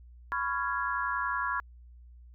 sine chord, C# dominant seventh, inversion third, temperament just, 997.9 / 1108.7 / 1385.9 / 1663.1 Hz, B5 / C#6 / E#6 / G#6, +18 / 0 / -14 / +2 cents, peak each -34 dBFS, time 0.32-1.6 s, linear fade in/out 0 ms, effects added 60 Hz sine -49 dBFS peak until 2.34 s

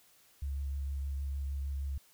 sine tone with vibrato, 69.3 Hz, C#2, in tune, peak -33 dBFS, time 0.42-1.98 s, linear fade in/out 5 ms, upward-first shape triangle, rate 6.5 Hz, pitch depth 21 cents each way, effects white hiss -64 dBFS RMS until 2.13 s

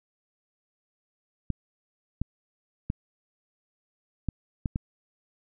clicks, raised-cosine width 5 ms, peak -15 dBFS, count 6, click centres 1.503 / 2.216 / 2.901 / 4.287 / 4.658 / 4.759 s, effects none

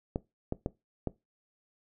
clicks, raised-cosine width 2 ms, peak -17 dBFS, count 4, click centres 0.159 / 0.524 / 0.661 / 1.073 s, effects noise-tail reverb RT60 0.2 s tail -19 dB re dry

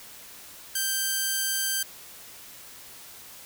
5% pulse tone, 1568 Hz, G6, in tune, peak -14 dBFS, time 0.75-1.83 s, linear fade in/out 5 ms, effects white hiss -46 dBFS RMS until 3.45 s

